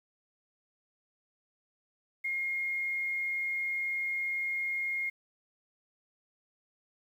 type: tone with quantisation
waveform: sine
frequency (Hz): 2139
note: C7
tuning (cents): +38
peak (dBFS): -30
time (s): 2.24-5.1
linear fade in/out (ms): 10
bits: 10
effects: none